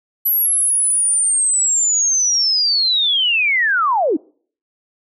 sine linear sweep, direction down, 11860 to 261.6 Hz, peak -13 dBFS, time 0.25-4.17 s, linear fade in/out 10 ms, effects noise-tail reverb RT60 0.5 s tail -25 dB re dry

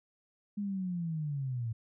sine linear sweep, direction down, 207.7 to 110.2 Hz, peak -32 dBFS, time 0.57-1.73 s, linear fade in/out 10 ms, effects none

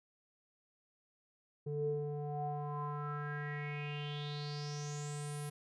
square tone with low-pass filter sweep, 146.83 Hz, D3, in tune, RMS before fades -40 dBFS, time 1.66-5.5 s, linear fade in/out 10 ms, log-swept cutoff 370 to 11000 Hz, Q 7, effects none

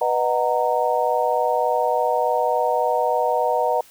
sine chord, B major seventh, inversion none, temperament just, 493.9 / 617.4 / 740.8 / 926 Hz, B4 / D#5 / F#5 / A#5, 0 / -14 / +2 / -12 cents, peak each -23 dBFS, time 0.01-3.81 s, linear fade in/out 5 ms, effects white hiss -50 dBFS RMS until 3.9 s

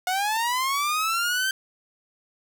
sawtooth linear sweep, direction up, 720 to 1568 Hz, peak -19 dBFS, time 0.07-1.51 s, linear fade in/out 2 ms, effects 8-bit

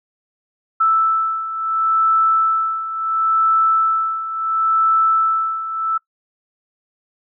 sine beating tone pair, 1318.5 / 1319.22 Hz, E6 / E6, 0 / +1 cents, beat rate 0.72 Hz, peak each -20 / -15 dBFS, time 0.8-5.98 s, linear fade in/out 10 ms, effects noise-tail reverb RT60 0.1 s tail -21 dB re dry

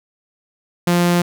sawtooth tone, 174.61 Hz, F3, in tune, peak -9 dBFS, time 0.87-1.22 s, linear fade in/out 5 ms, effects none

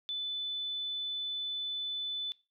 sine tone, 3500 Hz, A7, 10 cents flat, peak -33 dBFS, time 0.09-2.32 s, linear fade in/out 0 ms, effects noise-tail reverb RT60 0.3 s tail -20 dB re dry

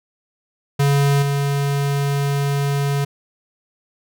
square tone with level steps, 141.1 Hz, C#3, 31 cents sharp, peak -14 / -18 dBFS, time 0.79-3.05 s, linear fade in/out 10 ms, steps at 1.22 s, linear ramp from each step 5 ms, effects none

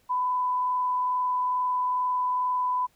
sine tone with frequency modulation, 1000 Hz, B5, 21 cents sharp, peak -23 dBFS, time 0.09-2.87 s, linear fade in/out 20 ms, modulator 22.3 Hz, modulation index 0.3, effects pink hiss -65 dBFS RMS until 2.95 s

